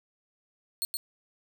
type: tone with echo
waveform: 15% pulse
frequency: 4321 Hz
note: C#8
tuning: 45 cents flat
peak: -21 dBFS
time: 0.82-0.85 s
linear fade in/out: 0 ms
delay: 120 ms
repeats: 1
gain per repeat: -3 dB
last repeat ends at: 0.97 s
effects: none